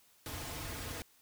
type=noise with comb filter; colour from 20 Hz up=pink; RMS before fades=-42 dBFS; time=0.26-1.02 s; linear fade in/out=0 ms; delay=5.2 ms; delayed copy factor=-0.6; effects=white hiss -66 dBFS RMS until 1.21 s